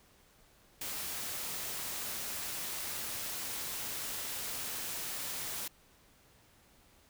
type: noise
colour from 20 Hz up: white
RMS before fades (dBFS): -39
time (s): 0.81-5.68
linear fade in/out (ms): 5
effects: pink hiss -64 dBFS RMS until 7.09 s